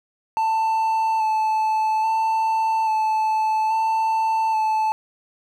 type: tone with vibrato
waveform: triangle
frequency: 880 Hz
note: A5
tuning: in tune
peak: -16 dBFS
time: 0.37-4.92 s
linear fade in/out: 0 ms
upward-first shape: square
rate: 0.6 Hz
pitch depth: 15 cents each way
effects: none